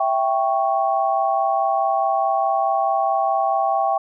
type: chord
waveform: sine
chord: C# diminished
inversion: first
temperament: equal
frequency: 659.3 / 784 / 1108.7 Hz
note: E5 / G5 / C#6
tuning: 0 / 0 / 0 cents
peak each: -22 / -19 / -24 dBFS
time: 0-3.98 s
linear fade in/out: 5 ms
effects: none